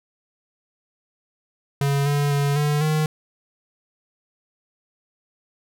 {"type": "tone with pitch steps", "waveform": "square", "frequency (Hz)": [140.5, 144, 142.2, 147.7, 154.5], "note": ["C#3", "D3", "C#3", "D3", "D#3"], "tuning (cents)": [24, -34, 45, 10, -12], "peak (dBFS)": -19, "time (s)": [1.81, 3.06], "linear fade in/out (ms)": 2, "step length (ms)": 250, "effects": []}